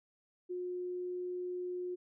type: tone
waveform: sine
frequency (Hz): 359.9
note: F#4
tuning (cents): -48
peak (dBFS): -36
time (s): 0.49-1.96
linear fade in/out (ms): 20
effects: none